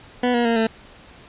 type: tone with pitch steps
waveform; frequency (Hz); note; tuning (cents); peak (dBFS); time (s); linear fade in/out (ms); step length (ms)
20% pulse; 246.9 / 238.9 / 231.2 / 223.7; B3 / A#3 / A#3 / A3; 0 / +43 / -14 / +29; -12; 0.23-0.67; 5; 110
effects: pink hiss -46 dBFS RMS until 1.28 s + resampled to 8000 Hz